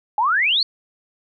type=exponential sweep; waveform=sine; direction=up; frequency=811 to 4548 Hz; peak=-15 dBFS; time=0.18-0.63 s; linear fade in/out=2 ms; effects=none